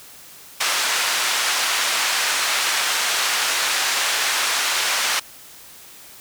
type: band-pass noise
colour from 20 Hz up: pink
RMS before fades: -21 dBFS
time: 0.6-5.2 s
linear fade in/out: 10 ms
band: 1200 to 8400 Hz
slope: 12 dB/octave
effects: white hiss -43 dBFS RMS until 6.2 s